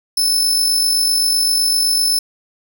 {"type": "tone with amplitude modulation", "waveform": "sawtooth", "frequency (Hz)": 5260, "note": "E8", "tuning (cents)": -5, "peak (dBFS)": -9, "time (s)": [0.17, 2.19], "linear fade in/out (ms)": 5, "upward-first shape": "sine", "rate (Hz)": 47.8, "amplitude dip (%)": 35, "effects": []}